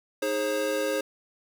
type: chord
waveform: square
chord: Ab major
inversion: second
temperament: equal with one note detuned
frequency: 311.1 / 415.3 / 536.1 Hz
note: Eb4 / Ab4 / C5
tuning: 0 / 0 / +42 cents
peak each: -34 / -32 / -28 dBFS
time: 0.22-1.01 s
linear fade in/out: 5 ms
effects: none